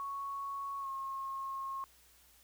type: tone with pitch glide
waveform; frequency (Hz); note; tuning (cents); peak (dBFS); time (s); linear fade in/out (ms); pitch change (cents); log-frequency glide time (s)
sine; 1108.7 to 1080.3; C#6 to C#6; 0 to -45; -37; 0-1.84; 0; -45; 0.8-0.88
effects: added 60 Hz sine -70 dBFS peak until 2.43 s + white hiss -64 dBFS RMS until 2.43 s